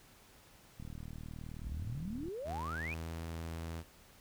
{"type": "click train", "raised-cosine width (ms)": 5, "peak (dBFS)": -34, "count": 59, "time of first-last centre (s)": [0.8, 2.283], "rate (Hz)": 39.1}
{"type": "exponential sweep", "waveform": "sine", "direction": "up", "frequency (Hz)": [51.1, 2564], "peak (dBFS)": -39, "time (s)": [1.63, 2.94], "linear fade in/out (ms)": 0}
{"type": "tone with pitch glide", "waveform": "sawtooth", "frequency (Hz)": [80.9, 82.36], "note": ["E2", "E2"], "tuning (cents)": [-32, -1], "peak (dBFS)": -36, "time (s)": [2.44, 3.84], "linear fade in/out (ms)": 50, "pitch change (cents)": 31, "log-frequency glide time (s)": [2.84, 3.09]}
{"effects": ["pink hiss -61 dBFS RMS until 4.2 s"]}